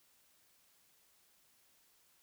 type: silence
effects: white hiss -70 dBFS RMS until 2.22 s